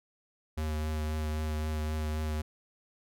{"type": "tone with vibrato", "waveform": "square", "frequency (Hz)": 77.2, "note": "D#2", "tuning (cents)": -13, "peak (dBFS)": -31, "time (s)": [0.57, 2.42], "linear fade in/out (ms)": 10, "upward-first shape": "triangle", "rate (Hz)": 3.8, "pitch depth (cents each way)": 19, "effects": []}